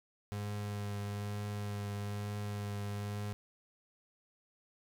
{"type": "tone with vibrato", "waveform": "35% pulse", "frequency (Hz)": 102.6, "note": "G#2", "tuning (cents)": -21, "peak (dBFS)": -35, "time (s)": [0.32, 3.33], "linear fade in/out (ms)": 0, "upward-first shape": "triangle", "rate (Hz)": 1.1, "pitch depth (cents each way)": 16, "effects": []}